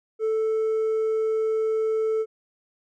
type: tone with hard clipping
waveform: triangle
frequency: 440 Hz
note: A4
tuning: in tune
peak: -20 dBFS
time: 0.19-2.26 s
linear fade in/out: 50 ms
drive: 1 dB
effects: none